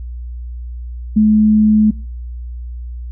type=tone; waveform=sine; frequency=214.2 Hz; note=A3; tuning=46 cents flat; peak=-7 dBFS; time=1.16-1.91 s; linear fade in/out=10 ms; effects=noise-tail reverb RT60 0.4 s tail -24 dB re dry + added 60 Hz sine -24 dBFS peak until 3.11 s